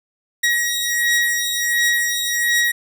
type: beating tone pair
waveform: sawtooth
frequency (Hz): 1900 / 1901.4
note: A#6 / A#6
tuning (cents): +33 / +34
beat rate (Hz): 1.4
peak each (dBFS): -15 / -18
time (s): 0.43-2.72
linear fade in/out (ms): 10
effects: none